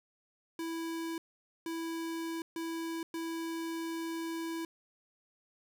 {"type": "tone bursts at uneven times", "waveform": "square", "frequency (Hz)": 329.6, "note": "E4", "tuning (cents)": 0, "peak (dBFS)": -36, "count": 4, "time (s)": [[0.59, 1.18], [1.66, 2.42], [2.56, 3.03], [3.14, 4.65]], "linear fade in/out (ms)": 2, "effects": []}